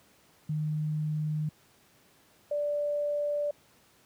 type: tone pair in turn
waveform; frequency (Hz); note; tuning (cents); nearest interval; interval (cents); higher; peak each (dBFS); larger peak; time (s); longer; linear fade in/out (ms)
sine; 153.1 / 585.4; D#3 / D5; -28 / -6; octave + major seventh; 2322; second; -27; neither; 0.49-1.49 / 2.51-3.51; neither; 5
effects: pink hiss -62 dBFS RMS until 4.05 s + high-pass 100 Hz 12 dB/octave